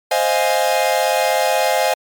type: chord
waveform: 45% pulse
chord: F minor seventh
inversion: second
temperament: equal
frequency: 523.3 / 622.3 / 698.5 / 830.6 Hz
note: C5 / Eb5 / F5 / Ab5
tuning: 0 / 0 / 0 / 0 cents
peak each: -20 dBFS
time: 0.11-1.94 s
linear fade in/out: 5 ms
effects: MP3 96 kbps